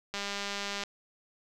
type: click train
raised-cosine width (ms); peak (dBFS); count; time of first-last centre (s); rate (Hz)
0.2; -18; 141; 0.14-0.837; 201
effects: none